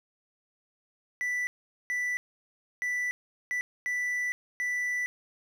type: tone bursts at uneven times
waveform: triangle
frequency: 1975.5 Hz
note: B6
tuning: in tune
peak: -26 dBFS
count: 6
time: 1.21-1.47 / 1.9-2.17 / 2.82-3.11 / 3.51-3.61 / 3.86-4.32 / 4.6-5.06 s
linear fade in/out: 0 ms
effects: none